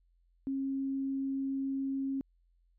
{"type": "tone", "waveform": "sine", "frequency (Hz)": 270.7, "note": "C#4", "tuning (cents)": -41, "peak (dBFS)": -31, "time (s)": [0.47, 2.21], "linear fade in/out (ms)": 0, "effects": ["added 43 Hz sine -66 dBFS peak until 2.78 s"]}